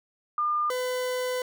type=tone pair in turn; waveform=sine / 40% pulse; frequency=1205 / 503.3 Hz; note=D6 / B4; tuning=+44 / +33 cents; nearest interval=octave + minor third; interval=1511 cents; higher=first; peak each=-23 / -26 dBFS; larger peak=first; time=0.38-0.7 / 0.7-1.42 s; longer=second; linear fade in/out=2 ms; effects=none

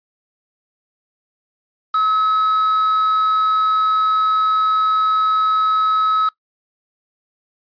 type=tone with quantisation; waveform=triangle; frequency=1285 Hz; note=E6; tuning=45 cents flat; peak=-12 dBFS; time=1.94-6.29 s; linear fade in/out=5 ms; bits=5; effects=noise-tail reverb RT60 0.1 s tail -20 dB re dry + resampled to 11025 Hz

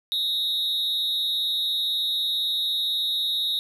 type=tone with amplitude modulation; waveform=triangle; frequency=3767 Hz; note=A#7; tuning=17 cents sharp; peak=-18 dBFS; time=0.12-3.59 s; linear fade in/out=0 ms; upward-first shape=sine; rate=276 Hz; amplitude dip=70%; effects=none

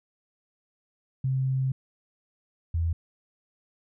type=tone pair in turn; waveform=sine; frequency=132 / 83.15 Hz; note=C3 / E2; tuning=+16 / +16 cents; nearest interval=minor sixth; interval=800 cents; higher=first; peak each=-23 dBFS; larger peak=neither; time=1.24-1.72 / 2.74-2.93 s; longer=first; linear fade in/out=5 ms; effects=none

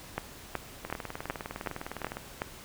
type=two click trains; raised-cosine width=0.5 ms; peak=-21 / -15 dBFS; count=27 / 7; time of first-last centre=0.85-2.17 / 0.18-2.419 s; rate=19.7 / 2.68 Hz; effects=pink hiss -48 dBFS RMS until 2.64 s

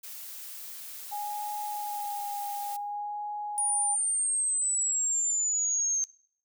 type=noise; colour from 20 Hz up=blue; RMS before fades=-42 dBFS; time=0.03-2.77 s; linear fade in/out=10 ms
type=tone with vibrato; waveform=sine; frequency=824 Hz; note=G#5; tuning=14 cents flat; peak=-32 dBFS; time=1.11-3.96 s; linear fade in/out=20 ms; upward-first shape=sine; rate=0.55 Hz; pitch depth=19 cents each way
type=exponential sweep; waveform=sine; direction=down; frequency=9640 to 6330 Hz; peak=-25 dBFS; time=3.58-6.04 s; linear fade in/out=0 ms
effects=noise-tail reverb RT60 0.6 s tail -23 dB re dry

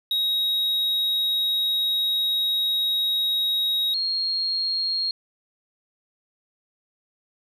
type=tone pair in turn; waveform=triangle / sine; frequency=3794 / 4258 Hz; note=A#7 / C8; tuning=+30 / +30 cents; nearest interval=major second; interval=200 cents; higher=second; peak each=-19 / -22 dBFS; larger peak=first; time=0.11-3.94 / 3.94-5.11 s; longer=first; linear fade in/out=2 ms; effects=none

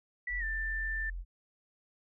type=tone with pitch glide; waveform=sine; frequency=1960 to 1776.7 Hz; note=B6 to A6; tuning=-14 to +16 cents; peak=-33 dBFS; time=0.27-1.1 s; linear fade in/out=5 ms; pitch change=-170 cents; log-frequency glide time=0.39-0.44 s
type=tone; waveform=sine; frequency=43.69 Hz; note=F1; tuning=1 cent sharp; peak=-36 dBFS; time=0.29-1.25 s; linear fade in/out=50 ms
effects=none

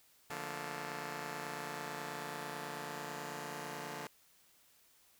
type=chord; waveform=5% pulse; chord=Bb major seventh; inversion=first; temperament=just; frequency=145.68 / 174.81 / 218.5 / 233.1 Hz; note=D3 / F3 / A3 / Bb3; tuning=-14 / +2 / -12 / 0 cents; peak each=-34 / -36 / -39 / -38 dBFS; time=0.3-4.07 s; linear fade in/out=2 ms; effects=white hiss -67 dBFS RMS until 5.19 s

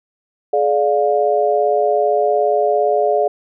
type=chord; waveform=sine; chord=D diminished; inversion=second; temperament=just; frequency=422.9 / 587.3 / 704.8 Hz; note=Ab4 / D5 / F5; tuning=+31 / 0 / +16 cents; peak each=-17 dBFS; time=0.53-3.28 s; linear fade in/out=5 ms; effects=none

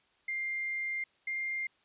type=tone pair in turn; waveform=sine; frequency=2100 / 2109 Hz; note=C7 / C7; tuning=+6 / +13 cents; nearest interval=unison; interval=7 cents; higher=second; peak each=-32 / -32 dBFS; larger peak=neither; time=0.28-1.04 / 1.27-1.67 s; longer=first; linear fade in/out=5 ms; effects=white hiss -69 dBFS RMS until 1.84 s + resampled to 8000 Hz

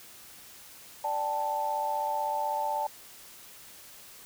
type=chord; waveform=sine; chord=D suspended fourth; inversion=none; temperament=equal; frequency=587.3 / 784 / 880 Hz; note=D5 / G5 / A5; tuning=0 / 0 / 0 cents; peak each=-35 / -35 / -29 dBFS; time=1.04-2.87 s; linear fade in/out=5 ms; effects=white hiss -50 dBFS RMS until 4.25 s

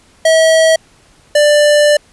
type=tone pair in turn; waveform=square; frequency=644 / 591 Hz; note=E5 / D5; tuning=-41 / +11 cents; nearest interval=minor second; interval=148 cents; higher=first; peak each=-7 dBFS; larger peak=neither; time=0.25-0.76 / 1.35-1.97 s; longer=second; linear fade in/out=5 ms; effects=pink hiss -48 dBFS RMS until 2.12 s + resampled to 24000 Hz

